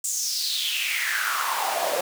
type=noise with high-pass filter sweep; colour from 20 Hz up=pink; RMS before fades=-26 dBFS; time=0.04-2.01 s; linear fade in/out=5 ms; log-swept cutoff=7600 to 510 Hz; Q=5.4; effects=none